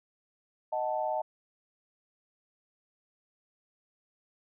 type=chord; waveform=sine; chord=D# diminished; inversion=none; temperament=equal; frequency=622.3 / 740 / 880 Hz; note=D#5 / F#5 / A5; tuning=0 / 0 / 0 cents; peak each=-32 / -34 / -33 dBFS; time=0.72-1.22 s; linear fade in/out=10 ms; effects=none